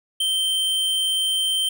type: tone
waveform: square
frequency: 3121 Hz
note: G7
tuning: 8 cents flat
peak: -20 dBFS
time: 0.2-1.69 s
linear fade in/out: 5 ms
effects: none